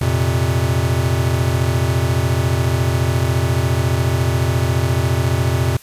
square chord, F suspended fourth, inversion none, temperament equal, 87.31 / 116.54 / 130.81 Hz, F2 / Bb2 / C3, 0 / 0 / 0 cents, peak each -20 dBFS, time 0.01-5.77 s, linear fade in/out 5 ms, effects white hiss -44 dBFS RMS until 5.82 s + resampled to 32000 Hz

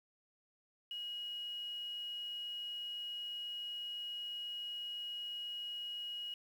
sine tone with quantisation, 2897 Hz, F#7, 37 cents flat, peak -40 dBFS, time 0.91-6.34 s, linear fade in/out 2 ms, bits 10, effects none

